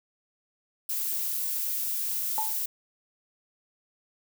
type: noise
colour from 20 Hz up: violet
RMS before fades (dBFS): -30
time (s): 0.89-2.66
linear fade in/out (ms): 5
type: tone with exponential decay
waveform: sine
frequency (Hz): 875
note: A5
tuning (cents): -10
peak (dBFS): -24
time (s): 2.38-2.6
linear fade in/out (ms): 0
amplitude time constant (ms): 46
effects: none